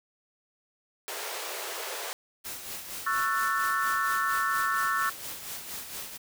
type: high-pass noise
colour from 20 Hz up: pink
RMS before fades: -36 dBFS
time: 1.08-2.13 s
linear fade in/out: 0 ms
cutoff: 390 Hz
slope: 48 dB/octave
type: noise with tremolo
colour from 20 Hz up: white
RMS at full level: -37 dBFS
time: 2.44-6.18 s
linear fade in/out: 20 ms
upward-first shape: sine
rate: 4.3 Hz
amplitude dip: 50%
type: chord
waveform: sine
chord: F# minor seventh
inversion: second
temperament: just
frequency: 1110 / 1332 / 1480 / 1776 Hz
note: C#6 / E6 / F#6 / A6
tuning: +2 / +18 / 0 / +16 cents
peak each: -30 / -29 / -33 / -31 dBFS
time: 3.06-5.1 s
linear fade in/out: 10 ms
effects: none